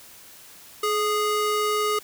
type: ring-modulated tone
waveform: square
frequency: 830.6 Hz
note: G#5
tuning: in tune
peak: -19 dBFS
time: 0.83-1.99 s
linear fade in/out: 5 ms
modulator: 407 Hz
effects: white hiss -47 dBFS RMS until 2.03 s